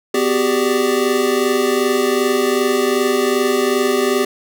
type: tone cluster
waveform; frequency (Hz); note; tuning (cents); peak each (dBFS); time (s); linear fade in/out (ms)
square; 251.7 / 380.2 / 402.8 / 589; B3 / F#4 / G4 / D5; +33 / +47 / +47 / +5; -22 / -20 / -18 / -26; 0.14-4.25; 5
effects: none